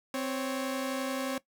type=tone pair together; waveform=sawtooth; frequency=261 / 553.4 Hz; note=C4 / C#5; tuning=-4 / -3 cents; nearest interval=octave + minor second; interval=1301 cents; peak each=-29 / -31 dBFS; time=0.14-1.38 s; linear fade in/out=2 ms; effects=noise-tail reverb RT60 0.1 s tail -18 dB re dry